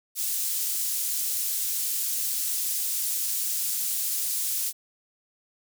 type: high-pass noise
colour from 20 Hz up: pink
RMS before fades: -28 dBFS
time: 0.15-4.73 s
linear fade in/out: 50 ms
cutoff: 8000 Hz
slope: 12 dB/octave
effects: none